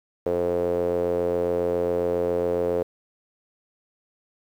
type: tone with band-pass filter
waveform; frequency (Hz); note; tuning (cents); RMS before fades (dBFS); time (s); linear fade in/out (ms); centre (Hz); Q
sawtooth; 87.31; F2; 0; -24; 0.26-2.83; 5; 480; 7.4
effects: 9-bit